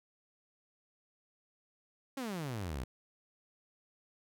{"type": "exponential sweep", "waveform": "sawtooth", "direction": "down", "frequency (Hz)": [280.9, 58.27], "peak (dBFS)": -33, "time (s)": [2.17, 2.84], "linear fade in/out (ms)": 5, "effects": []}